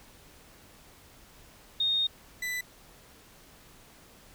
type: tone pair in turn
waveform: sine / 40% pulse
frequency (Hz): 3698 / 1990.9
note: A#7 / B6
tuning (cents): -15 / +13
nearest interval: major seventh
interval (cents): 1072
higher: first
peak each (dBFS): -24 / -30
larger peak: first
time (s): 1.8-2.07 / 2.42-2.61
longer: first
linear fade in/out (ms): 5
effects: pink hiss -55 dBFS RMS until 4.34 s

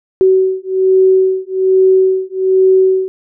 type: beating tone pair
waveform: sine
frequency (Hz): 376.9 / 378.1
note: F#4 / F#4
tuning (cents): +32 / +38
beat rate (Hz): 1.2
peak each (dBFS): -11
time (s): 0.21-3.08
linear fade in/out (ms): 0
effects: none

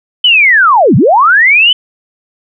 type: linear two-way sweep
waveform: sine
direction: down then up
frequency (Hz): 3070 to 103.7 to 3070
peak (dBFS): -3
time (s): 0.24-1.73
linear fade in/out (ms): 5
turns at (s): 0.96
effects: none

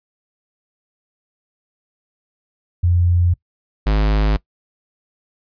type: tone pair in turn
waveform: sine / square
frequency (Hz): 87.6 / 52.09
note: F2 / G#1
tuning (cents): +6 / +6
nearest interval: major sixth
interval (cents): 900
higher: first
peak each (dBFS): -12 / -14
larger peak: first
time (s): 2.83-3.34 / 3.86-4.37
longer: neither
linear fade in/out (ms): 10
effects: noise-tail reverb RT60 0.1 s tail -21 dB re dry + resampled to 11025 Hz

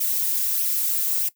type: noise with flanger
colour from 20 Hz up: violet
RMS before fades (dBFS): -23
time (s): 0-1.29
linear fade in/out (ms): 10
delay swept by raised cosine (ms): 0.33 to 3.83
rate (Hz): 1.6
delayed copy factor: +0.5
effects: noise-tail reverb RT60 0.1 s tail -17 dB re dry

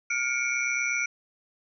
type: tone cluster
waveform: sine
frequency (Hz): 1415 / 2214 / 2342 / 5870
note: F6 / C#7 / D7 / F#8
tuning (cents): +22 / -3 / -5 / -15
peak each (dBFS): -32 / -30 / -28 / -35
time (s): 0.1-1.06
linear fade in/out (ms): 5
effects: none

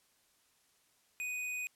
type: tone with hard clipping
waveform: sine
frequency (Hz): 2489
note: D#7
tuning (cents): 0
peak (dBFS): -37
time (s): 1.2-1.67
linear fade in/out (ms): 0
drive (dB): 17
effects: white hiss -71 dBFS RMS until 1.75 s + low-pass 12000 Hz 12 dB/octave

